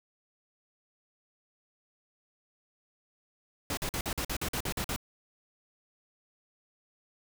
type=noise bursts; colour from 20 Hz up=pink; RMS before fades=-33 dBFS; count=11; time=3.7-4.962 s; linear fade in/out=2 ms; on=72 ms; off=47 ms; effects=none